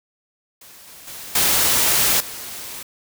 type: noise with level steps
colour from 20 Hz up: white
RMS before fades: -44 / -42 / -35 / -17 / -33 dBFS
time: 0.61-2.83 s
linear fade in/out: 5 ms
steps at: 0.87 / 1.07 / 1.35 / 2.2 s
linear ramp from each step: 5 ms
effects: none